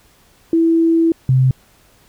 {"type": "tone pair in turn", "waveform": "sine", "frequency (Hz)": [329.6, 130.2], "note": ["E4", "C3"], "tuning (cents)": [0, -8], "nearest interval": "octave + major third", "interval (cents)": 1608, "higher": "first", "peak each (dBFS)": [-10, -9], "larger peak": "second", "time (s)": [[0.53, 1.12], [1.29, 1.51]], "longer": "first", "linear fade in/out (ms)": 2, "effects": ["pink hiss -52 dBFS RMS until 2.08 s"]}